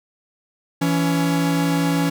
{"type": "tone pair together", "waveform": "45% pulse", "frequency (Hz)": [166.79, 280.5], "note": ["E3", "C#4"], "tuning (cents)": [21, 21], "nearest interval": "major sixth", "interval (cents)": 900, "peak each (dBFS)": -20, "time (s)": [0.81, 2.1], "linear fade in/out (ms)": 10, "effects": []}